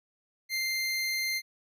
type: tone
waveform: 25% pulse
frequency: 2093 Hz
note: C7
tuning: in tune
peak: -25 dBFS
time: 0.49-1.42 s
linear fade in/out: 50 ms
effects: none